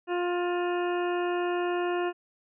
harmonic tone with a mistuned harmonic, 352.9 Hz, F4, 18 cents sharp, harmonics 1 / 2 / 3 / 4 / 5 / 7 / 8, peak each -27 / -33 / -37 / -39 / -41 / -44 / -45 dBFS, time 0.07-2.13 s, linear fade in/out 50 ms, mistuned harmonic 7, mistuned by +23 cents, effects none

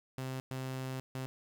sawtooth tone bursts at uneven times, 130.81 Hz, C3, in tune, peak -33 dBFS, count 3, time 0.18-0.4 / 0.51-1 / 1.15-1.26 s, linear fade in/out 0 ms, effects 10-bit

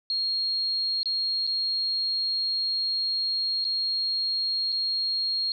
sine tone with dropouts, 4260 Hz, C8, 30 cents sharp, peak -24 dBFS, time 0.1-5.52 s, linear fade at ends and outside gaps 1 ms, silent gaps 1.031-1.057 / 1.468-1.474 / 3.643-3.65 / 4.721-4.725 s, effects none

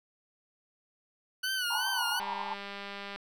20% pulse tone with vibrato, 1480 Hz, F#6, in tune, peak -25 dBFS, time 1.43-2.2 s, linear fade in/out 10 ms, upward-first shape sine, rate 2.7 Hz, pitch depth 83 cents each way
pink band-pass noise, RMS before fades -36 dBFS, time 1.7-2.54 s, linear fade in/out 10 ms, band 850 to 1000 Hz, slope 96 dB/octave
click train, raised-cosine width 0.3 ms, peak -25 dBFS, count 193, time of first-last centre 2.2-3.16 s, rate 200 Hz
effects none

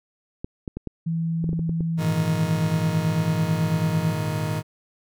clicks, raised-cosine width 3 ms, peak -17 dBFS, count 10, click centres 0.445 / 0.678 / 0.77 / 0.873 / 1.442 / 1.492 / 1.531 / 1.593 / 1.694 / 1.807 s
sine tone, 164.81 Hz, E3, in tune, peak -22 dBFS, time 1.06-4.14 s, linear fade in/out 10 ms
40% pulse chord, Ab suspended second, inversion none, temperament just, 103.83 / 116.8 / 155.74 Hz, Ab2 / Bb2 / Eb3, 0 / +4 / +2 cents, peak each -29 / -30 / -25 dBFS, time 1.97-4.63 s, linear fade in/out 50 ms
effects none

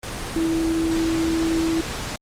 sine tone in noise, 326.8 Hz, E4, 15 cents flat, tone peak -19 dBFS, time 0.36-1.81 s, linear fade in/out 2 ms, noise pink, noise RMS -29 dBFS, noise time 0.03-2.16 s, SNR +7 dB, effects low-pass 9000 Hz 12 dB/octave + Opus 24 kbps

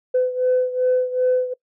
sine beating tone pair, 505 / 507.6 Hz, B4 / B4, +39 / +47 cents, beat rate 2.6 Hz, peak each -17 / -21 dBFS, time 0.14-1.54 s, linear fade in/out 10 ms, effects noise-tail reverb RT60 0.1 s tail -23 dB re dry + tanh soft clip ceiling -11 dBFS

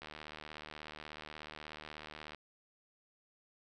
click train, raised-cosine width 0.3 ms, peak -30 dBFS, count 179, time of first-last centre 0.02-2.347 s, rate 76.5 Hz, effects none

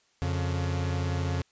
45% pulse tone pair together, 88.95 / 141.2 Hz, F2 / C#3, +32 / +32 cents, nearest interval minor sixth, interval 800 cents, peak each -28 / -32 dBFS, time 0.22-1.42 s, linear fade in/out 0 ms, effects white hiss -67 dBFS RMS until 1.51 s + resampled to 16000 Hz

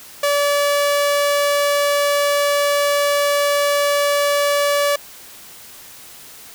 sawtooth tone, 575 Hz, D5, 37 cents flat, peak -11 dBFS, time 0.23-4.96 s, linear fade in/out 5 ms, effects white hiss -40 dBFS RMS until 6.54 s

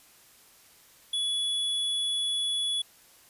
square tone, 3400 Hz, G#7, 40 cents sharp, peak -27 dBFS, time 1.13-2.82 s, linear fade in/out 5 ms, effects white hiss -57 dBFS RMS until 3.29 s + resampled to 32000 Hz

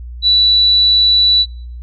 sine tone, 3951 Hz, B7, in tune, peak -7 dBFS, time 0.22-1.46 s, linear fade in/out 50 ms, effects noise-tail reverb RT60 0.5 s tail -24 dB re dry + added 60 Hz sine -26 dBFS peak until 1.82 s

